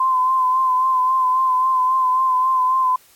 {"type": "tone with vibrato", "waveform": "sine", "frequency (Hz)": 1031, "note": "C6", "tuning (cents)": -26, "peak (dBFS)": -14, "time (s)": [0, 2.96], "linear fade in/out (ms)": 5, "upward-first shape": "sine", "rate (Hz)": 3.7, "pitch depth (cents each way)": 31, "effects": ["white hiss -52 dBFS RMS until 3.15 s", "AAC 64 kbps"]}